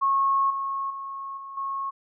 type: tone with level steps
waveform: sine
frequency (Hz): 1093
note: C#6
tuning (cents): -25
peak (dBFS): -19 / -26 / -32 / -36 / -27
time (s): 0.01-1.91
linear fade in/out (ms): 20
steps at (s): 0.5 / 0.9 / 1.37 / 1.57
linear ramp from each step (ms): 5
effects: none